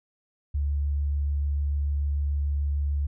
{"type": "tone with vibrato", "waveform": "sine", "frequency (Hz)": 71.8, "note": "D2", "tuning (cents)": -39, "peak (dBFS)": -23, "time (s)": [0.54, 3.07], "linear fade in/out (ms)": 10, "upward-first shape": "sine", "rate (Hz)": 6.8, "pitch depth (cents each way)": 8, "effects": []}